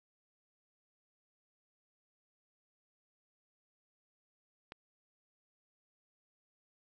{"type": "click", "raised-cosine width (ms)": 0.3, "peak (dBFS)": -29, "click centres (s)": 4.721, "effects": []}